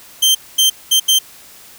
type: tone bursts at uneven times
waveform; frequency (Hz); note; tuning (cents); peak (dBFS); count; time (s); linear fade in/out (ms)
sawtooth; 3136; G7; 0; -6; 4; 0.22-0.35 / 0.58-0.7 / 0.91-1 / 1.08-1.19; 10
effects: white hiss -41 dBFS RMS until 1.78 s